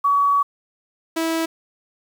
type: tone pair in turn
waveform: sine / sawtooth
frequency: 1132 / 326.4 Hz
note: C#6 / E4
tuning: +36 / -17 cents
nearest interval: octave + minor seventh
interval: 2153 cents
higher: first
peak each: -14 / -16 dBFS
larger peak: first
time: 0.04-0.43 / 1.16-1.46 s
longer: first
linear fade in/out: 10 ms
effects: 8-bit